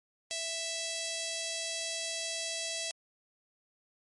5% pulse tone with notch filter, 659.3 Hz, E5, in tune, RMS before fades -36 dBFS, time 0.31-2.91 s, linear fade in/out 0 ms, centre 1300 Hz, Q 0.85, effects MP3 48 kbps

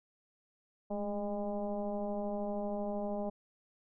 sine tone with frequency modulation, 410.4 Hz, G#4, 21 cents flat, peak -33 dBFS, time 0.9-3.3 s, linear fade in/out 10 ms, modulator 202 Hz, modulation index 1.8, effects none

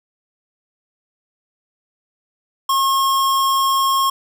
square tone, 1081 Hz, C#6, 44 cents flat, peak -15 dBFS, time 2.69-4.1 s, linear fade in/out 5 ms, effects none

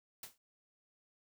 white noise with exponential decay, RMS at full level -43 dBFS, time 0.23-0.38 s, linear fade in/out 2 ms, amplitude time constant 31 ms, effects none

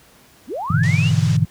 sine linear sweep, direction up, 177.7 to 3012 Hz, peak -23 dBFS, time 0.47-1.12 s, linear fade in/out 50 ms
sine chord, E dominant seventh, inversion first, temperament just, 103.01 / 123.61 / 148.33 / 164.81 Hz, G#2 / B2 / D3 / E3, -14 / +2 / +18 / 0 cents, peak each -19 dBFS, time 0.7-1.45 s, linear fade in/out 5 ms
white low-pass noise, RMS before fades -35 dBFS, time 0.83-1.37 s, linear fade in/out 5 ms, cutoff 6800 Hz, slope 24 dB/octave
effects pink hiss -50 dBFS RMS until 1.5 s + high-pass 60 Hz 12 dB/octave

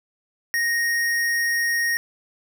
sine tone with hard clipping, 1864.7 Hz, A#6, in tune, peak -21 dBFS, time 0.54-1.97 s, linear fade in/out 0 ms, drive 17 dB, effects none

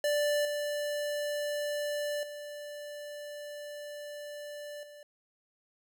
square tone with level steps, 587.3 Hz, D5, in tune, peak -27 / -32 / -41 / -49 dBFS, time 0.04-5.03 s, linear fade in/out 2 ms, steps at 0.45 / 2.23 / 4.83 s, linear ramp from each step 2 ms, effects none

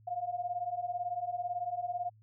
sine beating tone pair, 698.5 / 716.5 Hz, F5 / F5, 0 / +44 cents, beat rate 18 Hz, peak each -37 / -35 dBFS, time 0.07-2.1 s, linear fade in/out 10 ms, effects added 108 Hz sine -58 dBFS peak until 2.22 s

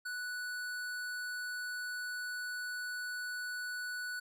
sine tone with hard clipping, 1480 Hz, F#6, in tune, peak -39 dBFS, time 0.05-4.2 s, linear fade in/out 10 ms, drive 16 dB, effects none

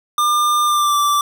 square tone with pitch glide, 1200 to 1168.5 Hz, D6 to D6, +37 to -9 cents, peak -14 dBFS, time 0.18-1.21 s, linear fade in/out 2 ms, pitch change -46 cents, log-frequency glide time 0.66-0.97 s, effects none

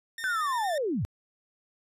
sawtooth tone with vibrato, 1795 Hz, A6, 34 cents sharp, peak -32 dBFS, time 0.18-0.78 s, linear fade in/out 2 ms, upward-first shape square, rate 8.7 Hz, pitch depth 30 cents each way
sine linear sweep, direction down, 1561 to 71.9 Hz, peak -26 dBFS, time 0.24-1.05 s, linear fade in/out 0 ms
effects resampled to 32000 Hz

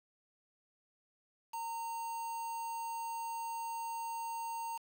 triangle tone with quantisation, 920 Hz, A#5, 23 cents flat, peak -36 dBFS, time 1.53-4.78 s, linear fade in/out 10 ms, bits 8, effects none

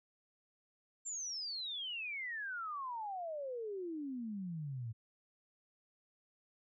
sine exponential sweep, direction down, 7459 to 108.6 Hz, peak -39 dBFS, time 1.05-4.93 s, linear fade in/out 20 ms, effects none

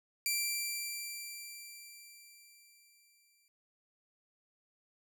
10% pulse tone with exponential decay, 2353 Hz, D7, 3 cents sharp, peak -21 dBFS, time 0.26-3.48 s, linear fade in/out 1 ms, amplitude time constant 700 ms, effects none

